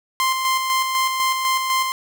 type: tone with tremolo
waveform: sawtooth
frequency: 1046.5 Hz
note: C6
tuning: in tune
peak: -13 dBFS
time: 0.2-1.92 s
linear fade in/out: 0 ms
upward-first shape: square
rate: 4 Hz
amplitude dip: 40%
effects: none